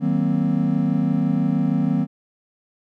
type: chord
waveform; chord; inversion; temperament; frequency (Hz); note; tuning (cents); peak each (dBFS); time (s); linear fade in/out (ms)
triangle; C half-diminished seventh; first; just; 156.98 / 188.37 / 235.5 / 261.6; Eb3 / Gb3 / Bb3 / C4; +16 / +31 / +18 / 0; -21; 0-2.07; 50
effects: none